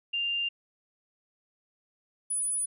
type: tone pair in turn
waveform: sine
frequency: 2794 / 9894 Hz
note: F7 / D#9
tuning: 0 / -11 cents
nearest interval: octave + minor seventh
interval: 2189 cents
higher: second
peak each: -27 dBFS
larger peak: neither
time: 0.13-0.49 / 2.3-2.66 s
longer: neither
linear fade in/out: 10 ms
effects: none